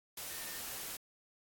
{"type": "tone in noise", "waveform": "sine", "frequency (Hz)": 1817, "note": "A#6", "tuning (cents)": -45, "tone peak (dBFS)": -53, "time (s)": [0.3, 0.59], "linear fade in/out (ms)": 5, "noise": "white", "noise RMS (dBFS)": -43, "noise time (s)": [0.17, 0.97], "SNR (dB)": -13, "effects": ["AAC 64 kbps"]}